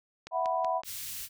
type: click train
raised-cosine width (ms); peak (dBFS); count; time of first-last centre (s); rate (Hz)
0.2; -24; 4; 0.27-0.835; 5.31
type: chord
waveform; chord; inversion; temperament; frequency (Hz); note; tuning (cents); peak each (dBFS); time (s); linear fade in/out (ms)
sine; E suspended second; none; equal; 659.3 / 740 / 987.8; E5 / F#5 / B5; 0 / 0 / 0; -31; 0.31-0.82; 50
type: band-stop noise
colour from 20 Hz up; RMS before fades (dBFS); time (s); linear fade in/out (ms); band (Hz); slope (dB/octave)
white; -39; 0.84-1.29; 50; 120 to 2400; 12
effects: none